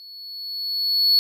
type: tone with level ramp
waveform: triangle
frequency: 4400 Hz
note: C#8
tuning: 14 cents flat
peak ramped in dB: -39 to -11 dBFS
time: 0-1.19 s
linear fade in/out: 0 ms
effects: none